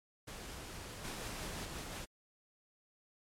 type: noise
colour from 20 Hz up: pink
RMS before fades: -47 dBFS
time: 0.27-1.66 s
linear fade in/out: 10 ms
type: noise with tremolo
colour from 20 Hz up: pink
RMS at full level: -43 dBFS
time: 1.03-2.06 s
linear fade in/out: 20 ms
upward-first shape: triangle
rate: 5.6 Hz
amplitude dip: 30%
effects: low-pass 11000 Hz 12 dB/octave + MP3 96 kbps